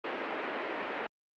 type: band-pass noise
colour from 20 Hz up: pink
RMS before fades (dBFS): -36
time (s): 0.04-1.07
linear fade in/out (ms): 5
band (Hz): 300 to 2600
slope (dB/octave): 24
effects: Opus 48 kbps